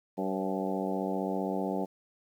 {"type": "harmonic tone with a mistuned harmonic", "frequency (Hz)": 95.4, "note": "G2", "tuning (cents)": -47, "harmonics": [2, 3, 4, 5, 6, 7, 8, 9], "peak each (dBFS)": [-34, -36, -37, -38, -39, -39, -40, -41], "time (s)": [0.17, 1.86], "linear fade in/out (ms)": 20, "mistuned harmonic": 6, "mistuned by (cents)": -44, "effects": ["10-bit"]}